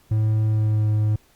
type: tone with pitch glide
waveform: triangle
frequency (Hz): 108.6 to 106.8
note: A2 to G#2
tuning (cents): -22 to +49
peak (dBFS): -15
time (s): 0.11-1.16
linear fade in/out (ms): 5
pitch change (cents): -29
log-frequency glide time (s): 0.45-0.88
effects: pink hiss -58 dBFS RMS until 1.35 s + Opus 48 kbps